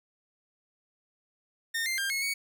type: tone with pitch steps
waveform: sawtooth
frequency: 1827 / 2092 / 1597 / 2177 / 2234 Hz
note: A#6 / C7 / G6 / C#7 / C#7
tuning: -35 / -1 / +32 / -32 / +13 cents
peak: -25 dBFS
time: 1.74-2.34 s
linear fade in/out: 10 ms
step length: 120 ms
effects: none